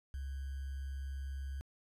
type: tone with sample-and-hold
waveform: sine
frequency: 67.9 Hz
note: C#2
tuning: 35 cents flat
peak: -38 dBFS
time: 0.14-1.61 s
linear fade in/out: 0 ms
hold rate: 1575 Hz
effects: resampled to 32000 Hz